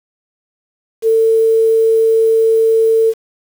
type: tone with quantisation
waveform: sine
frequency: 448.3 Hz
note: A4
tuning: 32 cents sharp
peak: -8 dBFS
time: 1.02-3.14 s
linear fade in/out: 50 ms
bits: 6
effects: none